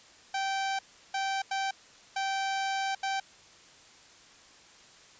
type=tone bursts at uneven times; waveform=sawtooth; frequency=778 Hz; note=G5; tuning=13 cents flat; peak=-25 dBFS; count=5; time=0.34-0.79 / 1.14-1.42 / 1.51-1.71 / 2.16-2.95 / 3.03-3.2 s; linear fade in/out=5 ms; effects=white hiss -55 dBFS RMS until 5.19 s + resampled to 16000 Hz